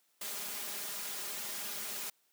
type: noise with comb filter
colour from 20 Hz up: white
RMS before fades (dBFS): -40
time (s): 0.21-2.1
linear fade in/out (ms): 5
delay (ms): 4.9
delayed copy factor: +0.8
effects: white hiss -73 dBFS RMS until 2.32 s + high-pass 200 Hz 12 dB/octave